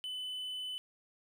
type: tone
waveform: triangle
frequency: 3011 Hz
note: F#7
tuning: 30 cents sharp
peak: -36 dBFS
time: 0.04-0.78 s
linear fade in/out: 0 ms
effects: none